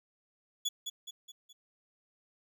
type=tone with echo; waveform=30% pulse; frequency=3406 Hz; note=G#7; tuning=43 cents sharp; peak=-27 dBFS; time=0.65-0.69 s; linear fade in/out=10 ms; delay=210 ms; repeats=4; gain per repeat=-6 dB; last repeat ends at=1.53 s; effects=none